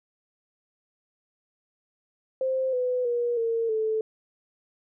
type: tone with pitch steps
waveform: sine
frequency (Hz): 523.3 / 500.5 / 478.8 / 457.9 / 438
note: C5 / B4 / A#4 / A#4 / A4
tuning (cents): 0 / +23 / +46 / -31 / -8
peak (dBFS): -23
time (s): 2.41-4.01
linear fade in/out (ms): 2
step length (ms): 320
effects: none